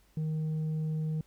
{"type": "tone with tanh clipping", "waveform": "sine", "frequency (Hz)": 156.3, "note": "D#3", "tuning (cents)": 8, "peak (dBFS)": -30, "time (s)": [0.17, 1.21], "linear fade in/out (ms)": 2, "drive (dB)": 3, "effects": ["added 50 Hz sine -64 dBFS peak until 1.26 s", "pink hiss -67 dBFS RMS until 1.26 s"]}